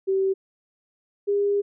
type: tone pair in turn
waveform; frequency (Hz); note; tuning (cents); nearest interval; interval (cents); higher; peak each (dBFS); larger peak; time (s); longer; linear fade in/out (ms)
sine; 385.1 / 404.8; G4 / G#4; -31 / -44; minor second; 87; second; -19; neither; 0.07-0.34 / 1.27-1.62; second; 20
effects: none